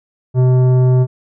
sine tone with tanh clipping, 127.3 Hz, C3, 47 cents flat, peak -10 dBFS, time 0.34-1.07 s, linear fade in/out 50 ms, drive 12 dB, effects none

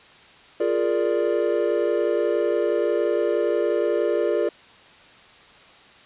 triangle chord, Bb dominant seventh, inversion second, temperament equal, 349.2 / 415.3 / 466.2 / 587.3 Hz, F4 / Ab4 / Bb4 / D5, 0 / 0 / 0 / 0 cents, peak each -23 dBFS, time 0.6-4.49 s, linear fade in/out 5 ms, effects white hiss -49 dBFS RMS until 6.05 s + resampled to 8000 Hz

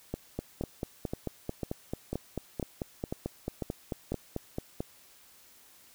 two click trains, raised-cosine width 2 ms, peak -19 / -19 dBFS, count 21 / 9, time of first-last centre 0.39-4.805 / 0.14-4.12 s, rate 4.53 / 2.01 Hz, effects white hiss -58 dBFS RMS until 5.94 s

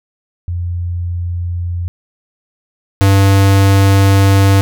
sine / square tone pair in turn, 87.3 / 97.99 Hz, F2 / G2, 0 / 0 cents, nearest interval major second, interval 200 cents, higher second, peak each -16 / -7 dBFS, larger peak second, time 0.48-1.88 / 3.01-4.61 s, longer second, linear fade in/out 0 ms, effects none

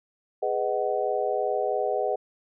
sine chord, G# minor seventh, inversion none, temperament just, 415.3 / 498.4 / 623 / 747.5 Hz, G#4 / B4 / D#5 / F#5, 0 / +16 / +2 / +17 cents, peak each -29 dBFS, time 0.42-2.16 s, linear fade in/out 10 ms, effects none

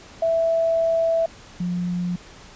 sine tone pair in turn, 659.3 / 177.27 Hz, E5 / F3, 0 / +26 cents, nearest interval octave + major seventh, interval 2274 cents, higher first, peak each -17 / -22 dBFS, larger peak first, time 0.22-1.26 / 1.6-2.16 s, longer first, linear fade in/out 5 ms, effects pink hiss -45 dBFS RMS until 2.55 s + resampled to 16000 Hz

